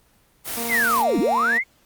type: noise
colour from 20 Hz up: white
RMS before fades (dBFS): -28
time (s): 0.44-1.05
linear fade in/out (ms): 50
type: tone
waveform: 15% pulse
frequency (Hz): 233.1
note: A#3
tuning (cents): 0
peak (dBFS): -21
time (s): 0.56-1.59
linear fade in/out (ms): 20
type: linear two-way sweep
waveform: sine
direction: down then up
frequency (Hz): 2217 to 185 to 2217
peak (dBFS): -17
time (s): 0.68-1.64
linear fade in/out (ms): 50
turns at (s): 1.19
effects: pink hiss -59 dBFS RMS until 1.85 s + Opus 24 kbps